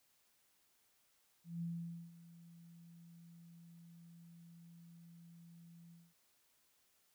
sine tone with ADSR envelope, 169.1 Hz, E3, 44 cents sharp, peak -38 dBFS, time 1.44-6.14 s, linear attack 180 ms, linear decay 490 ms, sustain -18 dB, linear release 220 ms, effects white hiss -75 dBFS RMS until 7.14 s

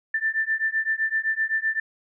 sine beating tone pair, 1771 / 1778.8 Hz, A6 / A6, +11 / +18 cents, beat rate 7.8 Hz, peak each -25 dBFS, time 0.14-1.8 s, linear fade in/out 5 ms, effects none

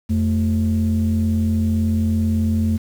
sine tone pair together, 87.31 / 220.5 Hz, F2 / A3, 0 / +4 cents, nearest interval octave + major third, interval 1604 cents, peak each -17 dBFS, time 0.09-2.78 s, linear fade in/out 20 ms, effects tanh soft clip ceiling -11 dBFS + 7-bit

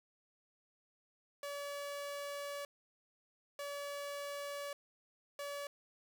sawtooth tone bursts at uneven times, 571 Hz, D5, 49 cents flat, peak -37 dBFS, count 3, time 1.43-2.65 / 3.59-4.73 / 5.39-5.67 s, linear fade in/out 2 ms, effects 12-bit

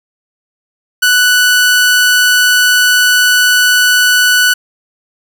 sawtooth tone, 1484 Hz, F#6, 5 cents sharp, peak -3 dBFS, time 1.02-4.54 s, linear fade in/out 10 ms, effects none

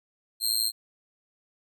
20% pulse tone with amplitude modulation, 4186 Hz, C8, in tune, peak -14 dBFS, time 0.4-0.72 s, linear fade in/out 50 ms, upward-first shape sine, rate 111 Hz, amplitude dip 95%, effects none

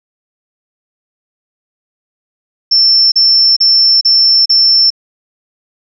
sine tone bursts, 5370 Hz, E8, 31 cents sharp, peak -5 dBFS, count 5, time 2.71-4.904 s, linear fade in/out 10 ms, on 410 ms, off 36 ms, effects none

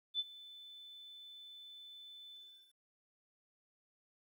sine tone with ADSR envelope, 3513 Hz, A7, 3 cents flat, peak -31 dBFS, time 0.14-2.75 s, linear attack 53 ms, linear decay 36 ms, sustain -20 dB, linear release 400 ms, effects 12-bit

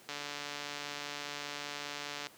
click train, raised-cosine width 0.2 ms, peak -22 dBFS, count 317, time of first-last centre 0.09-2.269 s, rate 145 Hz, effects pink hiss -57 dBFS RMS until 2.37 s + high-pass 200 Hz 12 dB/octave

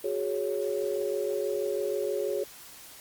sine chord, F# suspended second, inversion none, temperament just, 370 / 416.2 / 555 Hz, F#4 / G#4 / C#5, 0 / +4 / +2 cents, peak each -33 / -30 / -32 dBFS, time 0.04-2.44 s, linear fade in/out 5 ms, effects white hiss -48 dBFS RMS until 3 s + Opus 32 kbps

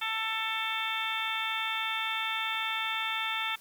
harmonic tone with a mistuned harmonic, 443.7 Hz, A4, 14 cents sharp, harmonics 2 / 3 / 4 / 5 / 6 / 7 / 8, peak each -38 / -36 / -39 / -36 / -37 / -41 / -36 dBFS, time 0.01-3.56 s, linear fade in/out 10 ms, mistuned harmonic 7, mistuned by +35 cents, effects white hiss -56 dBFS RMS until 3.6 s

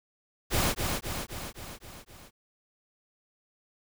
pink noise with echo, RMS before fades -26 dBFS, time 0.5-0.75 s, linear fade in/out 50 ms, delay 260 ms, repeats 6, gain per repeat -4 dB, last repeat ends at 2.31 s, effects none

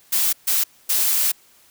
blue noise bursts at uneven times, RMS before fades -19 dBFS, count 3, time 0.12-0.33 / 0.47-0.64 / 0.89-1.32 s, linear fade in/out 10 ms, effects white hiss -54 dBFS RMS until 1.7 s

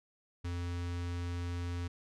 square tone with notch filter, 87.31 Hz, F2, in tune, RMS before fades -37 dBFS, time 0.44-1.88 s, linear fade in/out 10 ms, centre 660 Hz, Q 1.6, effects low-pass 7000 Hz 12 dB/octave

